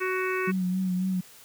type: harmonic tone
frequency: 372.6 Hz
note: F#4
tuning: 12 cents sharp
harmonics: 1 / 3 / 4 / 5 / 6 / 7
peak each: -28 / -33 / -34 / -35 / -36 / -36 dBFS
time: 0-0.52 s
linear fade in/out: 20 ms
type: tone with vibrato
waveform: sine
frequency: 185 Hz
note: F#3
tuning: in tune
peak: -24 dBFS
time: 0.47-1.21 s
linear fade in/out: 10 ms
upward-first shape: sine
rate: 3.7 Hz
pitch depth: 37 cents each way
effects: white hiss -51 dBFS RMS until 1.44 s + high-pass 60 Hz 12 dB/octave